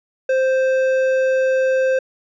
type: tone with hard clipping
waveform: triangle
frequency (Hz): 523.3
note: C5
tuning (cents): 0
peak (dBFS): -16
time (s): 0.29-1.99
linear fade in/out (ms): 5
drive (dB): 12
effects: resampled to 16000 Hz